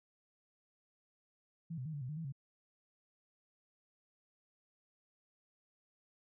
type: tone with pitch steps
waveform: sine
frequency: 165 / 127.4 / 157.7 / 144.3 / 125.9 / 151.7 / 163.7 / 136.6 Hz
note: E3 / C3 / D#3 / D3 / B2 / D#3 / E3 / C#3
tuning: +2 / -46 / +24 / -30 / +34 / -44 / -12 / -25 cents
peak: -39 dBFS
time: 1.7-2.324 s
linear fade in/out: 10 ms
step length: 78 ms
effects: none